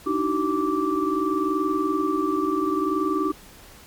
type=tone cluster; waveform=sine; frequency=297.2 / 317.8 / 380.1 / 1167 Hz; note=D4 / D#4 / F#4 / D6; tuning=+21 / +37 / +47 / -11 cents; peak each=-26 dBFS; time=0.06-3.32 s; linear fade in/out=10 ms; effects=pink hiss -47 dBFS RMS until 3.86 s + MP3 96 kbps